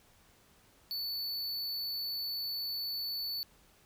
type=tone; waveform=square; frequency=4472 Hz; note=C#8; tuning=14 cents sharp; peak=-35 dBFS; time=0.91-3.43 s; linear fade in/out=0 ms; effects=pink hiss -64 dBFS RMS until 3.85 s